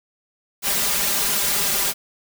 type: noise with comb filter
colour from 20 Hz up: white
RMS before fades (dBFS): -21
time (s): 0.62-1.94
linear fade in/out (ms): 50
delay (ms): 5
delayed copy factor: +0.8
effects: none